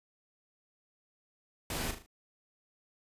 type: noise with echo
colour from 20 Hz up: pink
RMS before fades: -36 dBFS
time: 1.7-1.91 s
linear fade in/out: 2 ms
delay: 38 ms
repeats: 4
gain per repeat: -7 dB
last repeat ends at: 2.062 s
effects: resampled to 32000 Hz